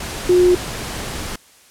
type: tone in noise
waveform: sine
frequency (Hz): 359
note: F4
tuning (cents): +48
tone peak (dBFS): -9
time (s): 0.29-0.55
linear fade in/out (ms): 5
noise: pink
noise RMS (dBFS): -27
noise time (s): 0-1.36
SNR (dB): +15
effects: white hiss -49 dBFS RMS until 1.7 s + low-pass 11000 Hz 12 dB/octave